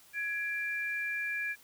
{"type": "tone pair together", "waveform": "sine", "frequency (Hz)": [1671, 2363], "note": ["G#6", "D7"], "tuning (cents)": [10, 10], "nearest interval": "tritone", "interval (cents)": 600, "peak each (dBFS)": [-34, -35], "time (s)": [0.13, 1.56], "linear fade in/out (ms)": 50, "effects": ["white hiss -59 dBFS RMS until 1.63 s"]}